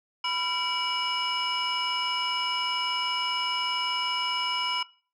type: tone cluster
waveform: sine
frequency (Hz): 992 / 1366 / 2300 / 2917 / 5210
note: B5 / F6 / D7 / F#7 / E8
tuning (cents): +7 / -39 / -37 / -25 / -21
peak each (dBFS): -30 / -35 / -33 / -29 / -34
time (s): 0.24-4.83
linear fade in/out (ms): 5
effects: noise-tail reverb RT60 0.4 s tail -21 dB re dry + tanh soft clip ceiling -20 dBFS